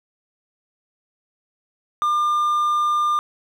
triangle tone pair in turn, 1200 / 1200 Hz, D6 / D6, +37 / +37 cents, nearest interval unison, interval 0 cents, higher neither, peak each -15 dBFS, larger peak neither, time 2.02-2.3 / 2.3-3.19 s, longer second, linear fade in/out 0 ms, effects none

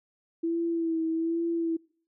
sine tone with vibrato, 330 Hz, E4, 2 cents sharp, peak -25 dBFS, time 0.43-1.77 s, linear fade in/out 10 ms, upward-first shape sine, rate 1.2 Hz, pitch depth 35 cents each way, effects noise-tail reverb RT60 0.5 s tail -25 dB re dry

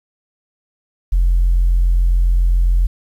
sine tone, 43.65 Hz, F1, in tune, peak -9 dBFS, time 1.12-2.87 s, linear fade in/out 10 ms, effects tanh soft clip ceiling -7 dBFS + 8-bit

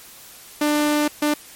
sawtooth tone bursts at uneven times, 297.4 Hz, D4, 22 cents sharp, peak -13 dBFS, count 2, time 0.61-1.08 / 1.22-1.34 s, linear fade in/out 5 ms, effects white hiss -43 dBFS RMS until 1.55 s + MP3 64 kbps

